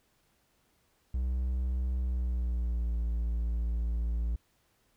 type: tone with pitch glide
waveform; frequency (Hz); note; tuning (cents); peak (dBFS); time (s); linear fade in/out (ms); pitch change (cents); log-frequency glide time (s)
triangle; 63 to 57.44; B1 to A#1; +35 to -25; -26; 1.14-4.36; 5; -160; 1.96-2.98
effects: pink hiss -71 dBFS RMS until 4.96 s